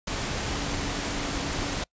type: tone in noise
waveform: sine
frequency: 283.8 Hz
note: C#4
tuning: 41 cents sharp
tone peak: -36 dBFS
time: 0.5-1.75 s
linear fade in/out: 5 ms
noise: pink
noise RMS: -30 dBFS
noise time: 0.07-1.84 s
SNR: -9 dB
effects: noise-tail reverb RT60 0.1 s tail -25 dB re dry + resampled to 16000 Hz